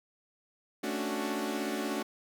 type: chord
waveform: sawtooth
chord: D major seventh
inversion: second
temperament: equal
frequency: 220 / 277.2 / 293.7 / 370 Hz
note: A3 / C#4 / D4 / F#4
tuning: 0 / 0 / 0 / 0 cents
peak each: -33 / -34 / -33 / -33 dBFS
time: 0.83-2.03 s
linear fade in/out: 10 ms
effects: none